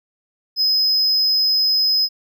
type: tone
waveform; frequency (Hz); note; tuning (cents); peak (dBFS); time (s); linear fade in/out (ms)
triangle; 5070; D#8; +32; -13; 0.56-2.09; 50
effects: none